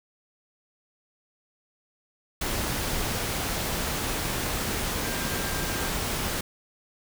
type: tone in noise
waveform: sine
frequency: 1591 Hz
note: G6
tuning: 25 cents sharp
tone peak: -38 dBFS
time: 5.04-5.89 s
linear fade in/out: 5 ms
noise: pink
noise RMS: -29 dBFS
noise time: 2.41-6.41 s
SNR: -12 dB
effects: none